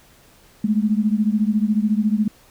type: beating tone pair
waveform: sine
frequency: 207.7 / 221.7 Hz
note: G#3 / A3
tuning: 0 / +13 cents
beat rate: 14 Hz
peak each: -18 / -20 dBFS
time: 0.64-2.28 s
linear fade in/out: 5 ms
effects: pink hiss -52 dBFS RMS until 2.5 s